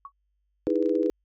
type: tone with exponential decay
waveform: sine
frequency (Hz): 1117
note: C#6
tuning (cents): +13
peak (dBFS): -33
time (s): 0.05-0.12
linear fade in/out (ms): 2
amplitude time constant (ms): 15
type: clicks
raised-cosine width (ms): 0.2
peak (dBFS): -32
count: 10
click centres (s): 0.669 / 0.703 / 0.757 / 0.826 / 0.859 / 0.894 / 0.954 / 1.031 / 1.061 / 1.098
type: chord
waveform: sine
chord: E major seventh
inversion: third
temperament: just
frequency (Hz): 309 / 329.6 / 412 / 494.4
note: D#4 / E4 / G#4 / B4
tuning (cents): -12 / 0 / -14 / +2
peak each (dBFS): -27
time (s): 0.67-1.1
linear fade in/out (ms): 0
effects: added 50 Hz sine -70 dBFS peak until 1.24 s